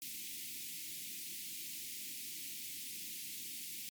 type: band-stop noise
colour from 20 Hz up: white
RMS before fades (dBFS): -45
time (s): 0.02-3.89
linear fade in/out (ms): 0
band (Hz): 340 to 2100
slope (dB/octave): 48
effects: high-pass 150 Hz 12 dB/octave + MP3 96 kbps